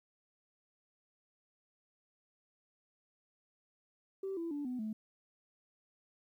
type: tone with pitch steps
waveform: sine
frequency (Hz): 386.7 / 334.7 / 289.7 / 250.7 / 217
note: G4 / E4 / D4 / B3 / A3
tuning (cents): -24 / +26 / -24 / +26 / -24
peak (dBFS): -35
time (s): 4.23-4.93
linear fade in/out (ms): 5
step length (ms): 140
effects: tanh soft clip ceiling -32 dBFS + 12-bit